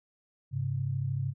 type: tone pair together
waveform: sine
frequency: 102.47 / 135.6 Hz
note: G#2 / C#3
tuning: -23 / -38 cents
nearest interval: perfect fourth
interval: 485 cents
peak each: -33 / -30 dBFS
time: 0.51-1.34 s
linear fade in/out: 50 ms
effects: none